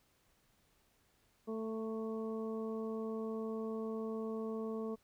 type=harmonic tone with a mistuned harmonic; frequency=221.6 Hz; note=A3; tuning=13 cents sharp; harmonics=1 / 2 / 3 / 4 / 5; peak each=-40 / -40 / -51 / -58 / -51 dBFS; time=1.47-4.96 s; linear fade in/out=20 ms; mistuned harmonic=4; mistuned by=+19 cents; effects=pink hiss -73 dBFS RMS until 5.03 s